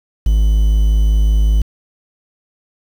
triangle tone with quantisation, 52.6 Hz, G#1, 23 cents sharp, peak -7 dBFS, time 0.26-1.62 s, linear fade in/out 5 ms, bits 6, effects none

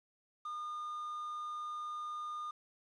triangle tone with quantisation, 1216 Hz, D#6, 40 cents flat, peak -37 dBFS, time 0.45-2.51 s, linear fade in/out 5 ms, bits 10, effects low-pass 6000 Hz 12 dB/octave

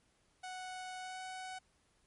sawtooth tone with pitch glide, 740 to 746.9 Hz, F#5 to F#5, 0 to +16 cents, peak -39 dBFS, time 0.43-1.59 s, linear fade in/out 10 ms, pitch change +16 cents, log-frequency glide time 1-1.2 s, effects pink hiss -73 dBFS RMS until 2.06 s + MP3 48 kbps

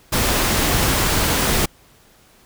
pink noise, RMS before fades -18 dBFS, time 0.12-1.66 s, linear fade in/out 10 ms, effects pink hiss -52 dBFS RMS until 2.45 s

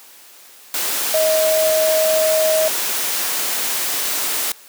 sine tone in noise, 631 Hz, D#5, 24 cents sharp, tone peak -14 dBFS, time 1.14-2.68 s, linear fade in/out 2 ms, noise white, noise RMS -21 dBFS, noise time 0.74-4.52 s, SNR +4 dB, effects white hiss -44 dBFS RMS until 4.68 s + high-pass 300 Hz 12 dB/octave

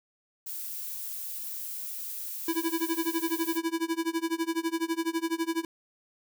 violet noise, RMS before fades -37 dBFS, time 0.46-3.58 s, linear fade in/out 10 ms
square tone with tremolo, 329.6 Hz, E4, in tune, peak -25 dBFS, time 2.48-5.65 s, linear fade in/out 2 ms, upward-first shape sine, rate 12 Hz, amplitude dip 95%
effects none

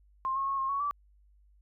sine tone with pitch steps, 1057 / 1087 / 1095 / 1071 / 1114 / 1157 Hz, C6 / C#6 / C#6 / C6 / C#6 / D6, +17 / -34 / -22 / +40 / +8 / -26 cents, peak -28 dBFS, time 0.25-0.91 s, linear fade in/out 0 ms, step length 110 ms, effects added 50 Hz sine -59 dBFS peak until 1.61 s

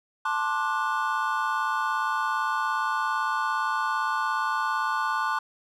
triangle chord, D dominant seventh, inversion second, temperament just, 881 / 1057.2 / 1174.7 / 1468.3 Hz, A5 / C6 / D6 / F#6, +2 / +18 / 0 / -14 cents, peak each -28 dBFS, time 0.25-5.39 s, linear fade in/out 5 ms, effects none

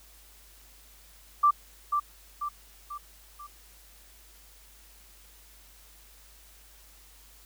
sine tone with echo, 1174.7 Hz, D6, in tune, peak -17 dBFS, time 1.43-1.51 s, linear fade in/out 10 ms, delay 490 ms, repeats 4, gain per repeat -6 dB, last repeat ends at 3.47 s, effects added 50 Hz sine -56 dBFS peak until 7.45 s + white hiss -56 dBFS RMS until 7.45 s

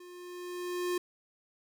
square tone with level ramp, 356.3 Hz, F4, 35 cents sharp, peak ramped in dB -49 to -29 dBFS, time 0-0.98 s, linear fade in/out 5 ms, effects none

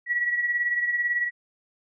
sine beating tone pair, 1928 / 1946 Hz, B6 / B6, -42 / -26 cents, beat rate 18 Hz, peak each -23 / -31 dBFS, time 0.06-1.31 s, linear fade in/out 50 ms, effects none

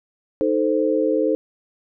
sine chord, A diminished, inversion second, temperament equal with one note detuned, 311.1 / 440 / 521.4 Hz, Eb4 / A4 / C5, 0 / 0 / -6 cents, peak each -21 dBFS, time 0.41-1.35 s, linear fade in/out 0 ms, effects none

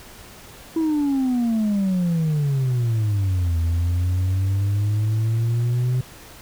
sine exponential two-way sweep, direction down then up, 329.6 to 82.41 to 127.6 Hz, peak -15 dBFS, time 0.76-6.01 s, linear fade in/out 5 ms, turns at 3.58 s, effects tanh soft clip ceiling -17 dBFS + pink hiss -43 dBFS RMS until 6.41 s

